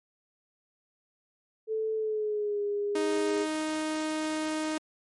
sine tone with pitch glide, 438.8 to 409.4 Hz, A4 to G#4, -5 to -25 cents, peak -27 dBFS, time 1.67-3.47 s, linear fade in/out 50 ms, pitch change -120 cents, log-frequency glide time 1.95-2.61 s
sawtooth tone, 311.1 Hz, D#4, in tune, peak -25 dBFS, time 2.95-4.78 s, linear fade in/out 5 ms
effects MP3 48 kbps

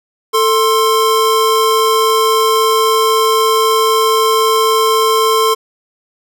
square tone pair together, 443.5 / 1056.1 Hz, A4 / C6, +14 / +16 cents, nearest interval octave + minor third, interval 1502 cents, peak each -13 dBFS, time 0.33-5.55 s, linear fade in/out 20 ms, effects none

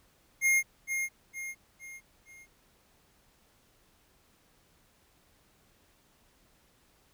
square tone with echo, 2133 Hz, C7, 33 cents sharp, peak -23 dBFS, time 0.41-0.63 s, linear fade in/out 50 ms, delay 460 ms, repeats 4, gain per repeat -7 dB, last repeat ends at 2.47 s, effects pink hiss -66 dBFS RMS until 7.13 s

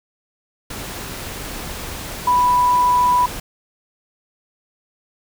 sine tone in noise, 987.8 Hz, B5, in tune, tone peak -12 dBFS, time 2.27-3.26 s, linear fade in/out 5 ms, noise pink, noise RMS -30 dBFS, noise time 0.7-3.4 s, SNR +15 dB, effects none

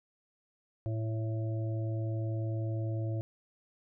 harmonic tone, 110.9 Hz, A2, 14 cents sharp, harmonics 1 / 3 / 5 / 6, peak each -31 / -41 / -45 / -47 dBFS, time 0.86-3.21 s, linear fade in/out 0 ms, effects none

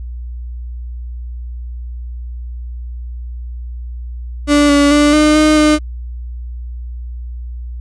35% pulse tone with pitch steps, 291.3 / 286.2 / 293.6 / 303.2 / 306.9 / 303.4 Hz, D4 / D4 / D4 / D#4 / D#4 / D#4, -14 / -45 / 0 / -45 / -24 / -44 cents, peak -6 dBFS, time 4.47-5.79 s, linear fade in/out 50 ms, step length 220 ms, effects added 60 Hz sine -23 dBFS peak until 7.8 s + resampled to 22050 Hz

